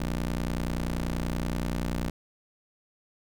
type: ring-modulated tone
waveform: 20% pulse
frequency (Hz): 60.1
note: B1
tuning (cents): -46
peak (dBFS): -20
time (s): 0-2.1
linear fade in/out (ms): 5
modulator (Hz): 105
effects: none